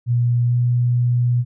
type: tone with pitch glide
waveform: sine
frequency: 120.5 to 121.9 Hz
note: B2 to B2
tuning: -42 to -22 cents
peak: -14 dBFS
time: 0.06-1.45 s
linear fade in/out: 50 ms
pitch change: +20 cents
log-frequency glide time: 0.46-0.54 s
effects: none